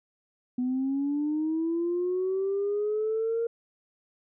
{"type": "linear sweep", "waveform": "sine", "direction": "up", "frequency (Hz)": [246.9, 466.2], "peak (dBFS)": -24, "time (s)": [0.58, 3.47], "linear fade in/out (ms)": 5, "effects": ["tanh soft clip ceiling -21 dBFS"]}